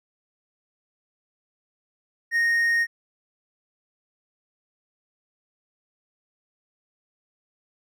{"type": "tone", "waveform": "triangle", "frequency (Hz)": 1858, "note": "A#6", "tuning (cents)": -6, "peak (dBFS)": -17, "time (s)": [2.31, 2.87], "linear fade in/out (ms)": 50, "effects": []}